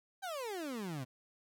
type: exponential sweep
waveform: 30% pulse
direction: down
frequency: 800 to 122 Hz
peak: -36 dBFS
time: 0.22-1.05 s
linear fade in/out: 20 ms
effects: none